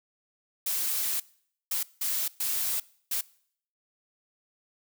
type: noise bursts at uneven times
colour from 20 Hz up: blue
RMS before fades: -29 dBFS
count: 5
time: 0.66-1.2 / 1.71-1.83 / 2.01-2.28 / 2.4-2.8 / 3.11-3.21 s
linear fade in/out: 5 ms
effects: noise-tail reverb RT60 0.6 s tail -22 dB re dry